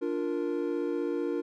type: chord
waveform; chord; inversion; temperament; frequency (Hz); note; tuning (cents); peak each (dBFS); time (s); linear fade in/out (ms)
triangle; Bb major; first; equal; 293.7 / 349.2 / 466.2; D4 / F4 / Bb4; 0 / 0 / 0; -31 / -30 / -31; 0.01-1.42; 20
effects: none